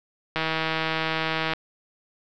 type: click train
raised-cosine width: 0.3 ms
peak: -9 dBFS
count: 189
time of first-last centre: 0.36-1.535 s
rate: 160 Hz
effects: low-pass 5000 Hz 12 dB/octave